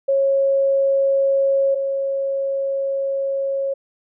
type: tone pair in turn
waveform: sine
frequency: 547 / 547 Hz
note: C#5 / C#5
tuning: -23 / -23 cents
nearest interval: unison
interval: 0 cents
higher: neither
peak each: -14 / -19 dBFS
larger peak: first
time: 0.08-1.75 / 1.75-3.74 s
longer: second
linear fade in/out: 10 ms
effects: none